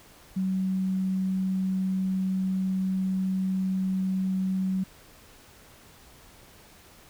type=tone; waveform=sine; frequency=188.7 Hz; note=F#3; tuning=34 cents sharp; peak=-24 dBFS; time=0.36-4.84 s; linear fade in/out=10 ms; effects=pink hiss -53 dBFS RMS until 7.09 s